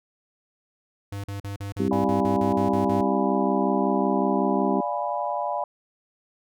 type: tone bursts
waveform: square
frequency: 100 Hz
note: G2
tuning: 35 cents sharp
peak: -31 dBFS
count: 12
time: 1.12-3.011 s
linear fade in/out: 5 ms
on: 120 ms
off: 41 ms
type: harmonic tone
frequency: 65.41 Hz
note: C2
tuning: in tune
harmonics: 3 / 4 / 5 / 6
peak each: -26 / -26 / -29 / -27 dBFS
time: 1.79-4.81 s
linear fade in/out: 10 ms
type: chord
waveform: sine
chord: D diminished seventh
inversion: none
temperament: equal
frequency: 587.3 / 698.5 / 830.6 / 987.8 Hz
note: D5 / F5 / Ab5 / Cb6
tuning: 0 / 0 / 0 / 0 cents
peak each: -30 dBFS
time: 1.91-5.64 s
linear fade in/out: 2 ms
effects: none